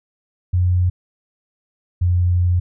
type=tone pair in turn; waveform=sine; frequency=90 / 88.81 Hz; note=F#2 / F2; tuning=-47 / +30 cents; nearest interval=unison; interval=23 cents; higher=first; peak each=-13 dBFS; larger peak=neither; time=0.53-0.9 / 2.01-2.6 s; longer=second; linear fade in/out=10 ms; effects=none